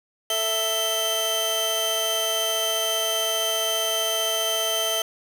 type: tone cluster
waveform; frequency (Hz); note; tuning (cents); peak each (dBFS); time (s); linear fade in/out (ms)
sawtooth; 444.4 / 659 / 3107; A4 / E5 / G7; +17 / -1 / -16; -29 / -23 / -21; 0.3-5.02; 2
effects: none